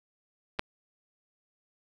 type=clicks; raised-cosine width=0.3 ms; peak=-25 / -11 dBFS; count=2; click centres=0.589 / 0.594 s; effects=none